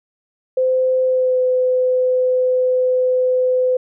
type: tone with pitch glide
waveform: sine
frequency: 515 to 507.6 Hz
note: C5 to B4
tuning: -28 to +47 cents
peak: -13 dBFS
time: 0.57-3.77 s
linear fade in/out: 5 ms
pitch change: -25 cents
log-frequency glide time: 1.05-1.4 s
effects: none